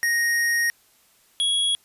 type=tone pair in turn; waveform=square; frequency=1869 / 3330 Hz; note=A#6 / G#7; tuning=+4 / +4 cents; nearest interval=minor seventh; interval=1000 cents; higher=second; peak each=-20 dBFS; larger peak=neither; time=0.03-0.7 / 1.4-1.75 s; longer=first; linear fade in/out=0 ms; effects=white hiss -59 dBFS RMS until 1.84 s + resampled to 32000 Hz